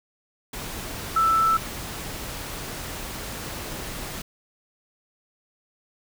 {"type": "tone in noise", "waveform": "sine", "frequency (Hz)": 1323, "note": "E6", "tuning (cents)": 6, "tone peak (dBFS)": -17, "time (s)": [1.16, 1.57], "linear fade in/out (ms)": 5, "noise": "pink", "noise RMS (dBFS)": -34, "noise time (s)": [0.53, 4.22], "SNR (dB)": 14, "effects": []}